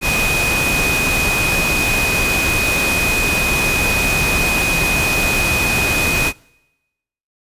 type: tone in noise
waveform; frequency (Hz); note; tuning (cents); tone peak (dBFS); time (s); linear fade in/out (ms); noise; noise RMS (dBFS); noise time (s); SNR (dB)
sine; 2495; D#7; +4; -17; 0.01-6.33; 50; pink; -19; 0.01-6.33; -1
effects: noise-tail reverb RT60 1.0 s tail -26 dB re dry + resampled to 32000 Hz